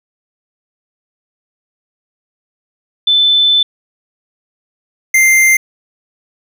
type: tone pair in turn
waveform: sine / square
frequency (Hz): 3520 / 2093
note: A7 / C7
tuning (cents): 0 / 0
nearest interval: major sixth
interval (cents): 900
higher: first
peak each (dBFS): -7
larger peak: neither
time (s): 3.07-3.63 / 5.14-5.57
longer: first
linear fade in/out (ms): 5
effects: none